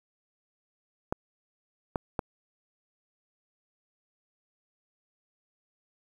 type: clicks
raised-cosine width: 1 ms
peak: -14 dBFS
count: 3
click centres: 1.125 / 1.958 / 2.192 s
effects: 8-bit